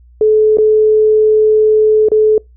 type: tone with dropouts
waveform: sine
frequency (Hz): 431.1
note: A4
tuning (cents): -35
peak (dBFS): -6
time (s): 0.21-2.38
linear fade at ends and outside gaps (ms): 2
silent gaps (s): 0.572-0.584 / 2.086-2.117
effects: noise-tail reverb RT60 0.2 s tail -26 dB re dry + added 60 Hz sine -40 dBFS peak until 2.56 s